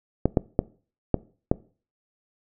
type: clicks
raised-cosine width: 2 ms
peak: -5 dBFS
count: 5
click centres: 0.256 / 0.372 / 0.591 / 1.143 / 1.515 s
effects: noise-tail reverb RT60 0.4 s tail -21 dB re dry